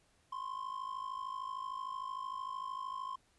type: ring-modulated tone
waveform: triangle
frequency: 1051 Hz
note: C6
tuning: 7 cents sharp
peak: -34 dBFS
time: 0.32-3.16 s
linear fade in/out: 5 ms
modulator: 26.6 Hz
effects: pink hiss -71 dBFS RMS until 3.38 s + resampled to 24000 Hz

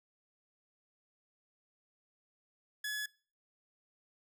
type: tone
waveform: sawtooth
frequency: 1700 Hz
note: G#6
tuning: 40 cents sharp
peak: -32 dBFS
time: 2.84-3.06 s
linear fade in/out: 5 ms
effects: noise-tail reverb RT60 0.4 s tail -24 dB re dry

